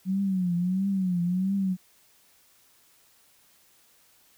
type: tone with vibrato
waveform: sine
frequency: 185 Hz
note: F#3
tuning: in tune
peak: -23 dBFS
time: 0.05-1.77 s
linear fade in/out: 50 ms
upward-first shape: triangle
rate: 1.5 Hz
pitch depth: 130 cents each way
effects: white hiss -61 dBFS RMS until 4.37 s

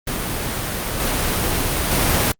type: noise with level steps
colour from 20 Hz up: pink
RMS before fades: -24 / -20 / -17 dBFS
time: 0.07-2.32 s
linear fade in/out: 5 ms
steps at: 1 / 1.91 s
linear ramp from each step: 2 ms
effects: Opus 32 kbps

